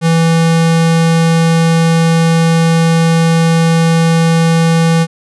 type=tone; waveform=square; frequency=164.81 Hz; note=E3; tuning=in tune; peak=-8 dBFS; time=0.01-5.07 s; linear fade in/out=50 ms; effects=resampled to 24000 Hz